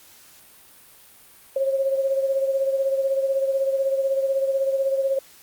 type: beating tone pair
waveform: sine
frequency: 539 / 555 Hz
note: C#5 / C#5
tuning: -49 / +2 cents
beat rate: 16 Hz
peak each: -20 / -28 dBFS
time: 1.56-5.19 s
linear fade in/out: 5 ms
effects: white hiss -50 dBFS RMS until 5.42 s + Opus 48 kbps